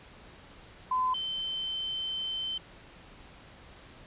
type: tone pair in turn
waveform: sine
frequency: 1020 / 3085 Hz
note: C6 / G7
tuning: -44 / -28 cents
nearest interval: octave + perfect fifth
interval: 1916 cents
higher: second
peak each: -25 / -31 dBFS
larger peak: first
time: 0.91-1.14 / 1.14-2.58 s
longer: second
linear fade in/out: 5 ms
effects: pink hiss -52 dBFS RMS until 4.06 s + resampled to 8000 Hz